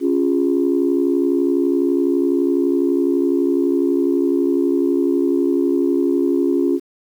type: chord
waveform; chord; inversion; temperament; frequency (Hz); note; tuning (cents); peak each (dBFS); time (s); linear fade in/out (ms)
sine; Db major; none; equal with one note detuned; 277.2 / 349.2 / 409.1; Db4 / F4 / Ab4; 0 / 0 / -26; -17 / -17 / -22; 0-6.8; 50
effects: tanh soft clip ceiling -6 dBFS + 8-bit